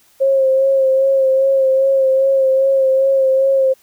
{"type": "tone with vibrato", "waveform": "sine", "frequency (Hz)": 535, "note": "C5", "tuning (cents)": 38, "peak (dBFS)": -10, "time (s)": [0.2, 3.74], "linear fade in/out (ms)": 20, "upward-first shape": "sine", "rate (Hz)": 2.5, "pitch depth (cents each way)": 26, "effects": ["white hiss -53 dBFS RMS until 3.82 s"]}